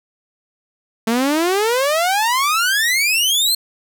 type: exponential sweep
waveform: sawtooth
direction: up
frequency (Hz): 220 to 4268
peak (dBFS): -11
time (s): 1.07-3.55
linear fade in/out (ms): 5
effects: none